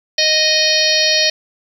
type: harmonic tone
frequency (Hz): 621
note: D#5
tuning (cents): -3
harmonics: 1 / 3 / 4 / 5 / 6 / 7 / 8 / 9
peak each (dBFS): -20 / -21 / -21 / -22 / -22 / -16 / -22 / -19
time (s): 0.18-1.3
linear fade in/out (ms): 5
effects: 7-bit